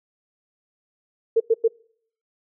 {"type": "tone bursts", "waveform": "sine", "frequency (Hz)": 453.5, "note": "A#4", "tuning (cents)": -48, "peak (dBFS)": -13, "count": 3, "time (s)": [1.36, 1.681], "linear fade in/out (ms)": 10, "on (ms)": 43, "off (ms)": 96, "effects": ["noise-tail reverb RT60 0.6 s tail -25 dB re dry"]}